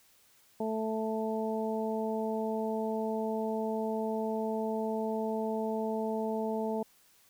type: harmonic tone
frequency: 220 Hz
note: A3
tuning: in tune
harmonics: 1 / 2 / 3 / 4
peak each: -34 / -34 / -37 / -39 dBFS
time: 0.6-6.83 s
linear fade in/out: 5 ms
effects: white hiss -64 dBFS RMS until 7.29 s